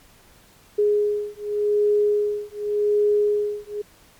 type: beating tone pair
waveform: sine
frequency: 415.3 / 416.17 Hz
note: G#4 / G#4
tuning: 0 / +4 cents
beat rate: 0.87 Hz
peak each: -21 dBFS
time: 0.78-3.82 s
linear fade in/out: 10 ms
effects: pink hiss -53 dBFS RMS until 4.19 s + MP3 96 kbps